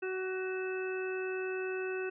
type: harmonic tone with a mistuned harmonic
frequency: 374.2 Hz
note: F#4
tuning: 20 cents sharp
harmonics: 1 / 2 / 3 / 4 / 5 / 7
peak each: -34 / -49 / -51 / -42 / -51 / -44 dBFS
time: 0.02-2.1 s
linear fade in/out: 10 ms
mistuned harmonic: 3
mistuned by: +20 cents
effects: none